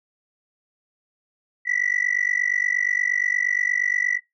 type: tone with amplitude modulation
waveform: sine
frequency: 1964 Hz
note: B6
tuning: 10 cents flat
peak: -14 dBFS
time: 1.65-4.2 s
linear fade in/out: 50 ms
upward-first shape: sine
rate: 48.5 Hz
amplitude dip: 100%
effects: noise-tail reverb RT60 0.2 s tail -22 dB re dry + tanh soft clip ceiling -14 dBFS